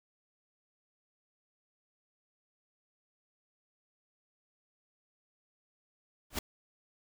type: noise with exponential growth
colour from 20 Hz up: pink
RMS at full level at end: -27 dBFS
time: 6.3-6.39 s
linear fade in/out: 5 ms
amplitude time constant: 19 ms
effects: none